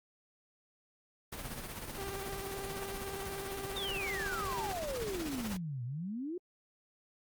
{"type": "noise with tremolo", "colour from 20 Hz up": "pink", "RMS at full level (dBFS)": -40, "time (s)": [1.32, 5.57], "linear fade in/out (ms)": 5, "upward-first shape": "sine", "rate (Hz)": 16, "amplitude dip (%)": 50}
{"type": "tone with vibrato", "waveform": "sawtooth", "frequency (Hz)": 391.9, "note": "G4", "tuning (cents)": 0, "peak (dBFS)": -36, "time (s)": [1.98, 4.73], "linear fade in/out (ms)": 5, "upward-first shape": "sine", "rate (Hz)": 16, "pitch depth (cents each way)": 34}
{"type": "exponential two-way sweep", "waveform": "sine", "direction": "down then up", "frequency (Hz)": [3729, 116.54, 373.7], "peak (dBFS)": -36, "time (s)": [3.76, 6.38], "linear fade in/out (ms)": 5, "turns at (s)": 5.84}
{"effects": ["Opus 32 kbps"]}